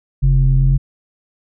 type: tone pair together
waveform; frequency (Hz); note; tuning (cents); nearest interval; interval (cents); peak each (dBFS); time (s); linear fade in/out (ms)
sine; 44.41 / 134.6; F1 / C3; +30 / +49; octave + perfect fifth; 1919; -11; 0.22-0.78; 20
effects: tanh soft clip ceiling -4 dBFS